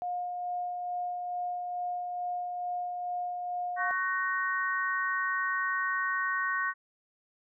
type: tone with tremolo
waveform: sine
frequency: 714 Hz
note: F5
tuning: 38 cents sharp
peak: -30 dBFS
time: 0.02-3.91 s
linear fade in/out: 0 ms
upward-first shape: sine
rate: 2.3 Hz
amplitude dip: 30%
type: chord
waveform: sine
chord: F# major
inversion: second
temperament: equal with one note detuned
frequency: 1108.7 / 1508.5 / 1864.7 Hz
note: C#6 / F#6 / A#6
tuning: 0 / +33 / 0 cents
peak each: -32 dBFS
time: 3.76-6.74 s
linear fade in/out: 50 ms
effects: none